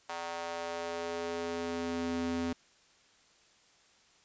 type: tone with high-pass filter sweep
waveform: square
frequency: 84.5 Hz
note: E2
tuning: 43 cents sharp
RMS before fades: -36 dBFS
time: 0.09-2.53 s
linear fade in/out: 5 ms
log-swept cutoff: 790 to 210 Hz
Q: 2
effects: white hiss -64 dBFS RMS until 4.24 s + resampled to 16000 Hz